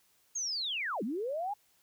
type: linear two-way sweep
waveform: sine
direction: down then up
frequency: 6650 to 190 to 847 Hz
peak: -32 dBFS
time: 0.35-1.54 s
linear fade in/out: 10 ms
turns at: 1.03 s
effects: white hiss -69 dBFS RMS until 1.82 s